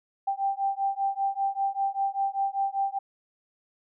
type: beating tone pair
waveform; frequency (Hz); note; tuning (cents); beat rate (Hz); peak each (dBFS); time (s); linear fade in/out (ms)
sine; 784 / 789.1; G5 / G5; 0 / +11; 5.1; -28; 0.27-2.99; 10
effects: none